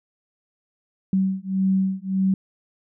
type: beating tone pair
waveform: sine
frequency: 190 / 191.7 Hz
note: F#3 / G3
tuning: +46 / -38 cents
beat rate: 1.7 Hz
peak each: -22 dBFS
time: 1.13-2.34 s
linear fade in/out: 2 ms
effects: none